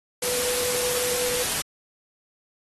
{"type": "tone in noise", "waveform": "sine", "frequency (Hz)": 493.9, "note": "B4", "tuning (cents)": 0, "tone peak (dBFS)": -28, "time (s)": [0.22, 1.43], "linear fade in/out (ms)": 5, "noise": "white", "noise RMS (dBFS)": -26, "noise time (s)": [0.22, 1.62], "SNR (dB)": -5, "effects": ["AAC 32 kbps"]}